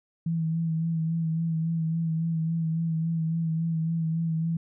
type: tone with vibrato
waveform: sine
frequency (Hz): 163.2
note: E3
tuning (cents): -17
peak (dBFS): -24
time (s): 0.26-4.57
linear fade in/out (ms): 5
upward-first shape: sine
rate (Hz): 3.6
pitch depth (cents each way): 32
effects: none